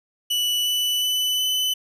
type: tone with pitch steps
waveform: 40% pulse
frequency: 2960 / 2977 / 2994 / 3012 Hz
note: F#7 / F#7 / F#7 / F#7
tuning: 0 / +10 / +20 / +30 cents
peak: -19 dBFS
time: 0.3-1.74 s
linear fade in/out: 10 ms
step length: 360 ms
effects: none